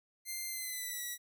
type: tone with pitch glide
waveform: 5% pulse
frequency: 2092 to 1940.7 Hz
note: C7 to B6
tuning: -1 to -31 cents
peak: -28 dBFS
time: 0.25-1.18 s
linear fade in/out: 50 ms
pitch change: -130 cents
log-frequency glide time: 0.48-1.02 s
effects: none